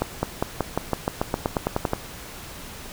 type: accelerating click train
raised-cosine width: 1 ms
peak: -7 dBFS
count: 15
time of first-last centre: 0.02-1.934 s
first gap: 210 ms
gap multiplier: 0.93
effects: pink hiss -39 dBFS RMS until 2.92 s